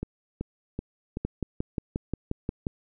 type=two click trains; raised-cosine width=3 ms; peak=-15 / -18 dBFS; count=9 / 4; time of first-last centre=1.25-2.668 / 0.03-1.171 s; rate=5.64 / 2.63 Hz; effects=none